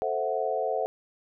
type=chord; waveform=sine; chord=F# half-diminished seventh; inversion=first; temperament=equal; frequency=440 / 523.3 / 659.3 / 740 Hz; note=A4 / C5 / E5 / F#5; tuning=0 / 0 / 0 / 0 cents; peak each=-31 dBFS; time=0.02-0.86 s; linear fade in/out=0 ms; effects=none